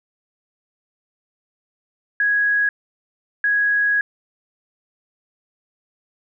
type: tone bursts at uneven times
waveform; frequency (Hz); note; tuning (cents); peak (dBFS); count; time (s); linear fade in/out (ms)
sine; 1661.2; G#6; 0; -15; 2; 2.2-2.69 / 3.44-4.01; 2
effects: none